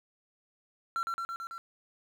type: tone with echo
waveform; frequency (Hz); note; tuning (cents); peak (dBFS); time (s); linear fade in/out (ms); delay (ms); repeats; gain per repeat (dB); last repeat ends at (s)
triangle; 1358; F6; -49; -27; 0.96-1.03; 0; 110; 5; -2; 1.58
effects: 10-bit